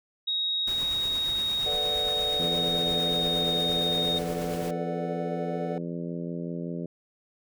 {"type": "tone with pitch glide", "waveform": "sine", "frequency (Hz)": [3778, 3713], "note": ["A#7", "A#7"], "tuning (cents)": [22, -8], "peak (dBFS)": -25, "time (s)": [0.27, 4.19], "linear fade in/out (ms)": 10, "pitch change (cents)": -30, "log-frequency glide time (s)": [0.53, 3.51]}
{"type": "noise with tremolo", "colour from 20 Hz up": "pink", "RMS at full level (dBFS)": -39, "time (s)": [0.67, 4.71], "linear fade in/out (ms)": 5, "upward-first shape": "triangle", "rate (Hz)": 8.6, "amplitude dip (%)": 35}
{"type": "chord", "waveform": "triangle", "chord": "B minor seventh", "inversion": "third", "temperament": "equal", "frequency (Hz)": [440, 493.9, 587.3, 740], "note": ["A4", "B4", "D5", "F#5"], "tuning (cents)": [0, 0, 0, 0], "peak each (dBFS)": [-34, -36, -34, -35], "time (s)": [1.66, 5.78], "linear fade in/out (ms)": 2}
{"type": "harmonic tone", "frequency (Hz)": 85.3, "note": "F2", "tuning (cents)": -40, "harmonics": [2, 3, 4, 5, 6, 7], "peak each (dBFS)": [-33, -37, -39, -41, -43, -44], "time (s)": [2.39, 6.86], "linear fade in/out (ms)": 5}
{"effects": []}